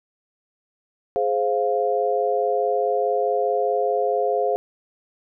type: chord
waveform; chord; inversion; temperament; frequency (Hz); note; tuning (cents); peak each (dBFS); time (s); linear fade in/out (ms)
sine; F minor; first; just; 419.1 / 523.8 / 698.5; Ab4 / C5 / F5; +16 / +2 / 0; -23; 1.16-4.56; 0
effects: none